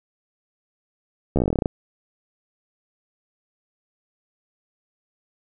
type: slowing click train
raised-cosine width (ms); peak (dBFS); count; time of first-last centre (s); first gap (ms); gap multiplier
2; -7; 14; 1.36-1.658; 13; 1.09
effects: none